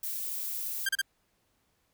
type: noise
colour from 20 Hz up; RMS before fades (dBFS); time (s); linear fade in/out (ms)
violet; -35; 0.03-0.86; 5
type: tone bursts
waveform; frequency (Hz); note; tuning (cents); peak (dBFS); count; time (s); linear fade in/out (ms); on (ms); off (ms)
sawtooth; 1588; G6; +22; -22; 3; 0.86-1.016; 5; 30; 33
effects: pink hiss -73 dBFS RMS until 1.93 s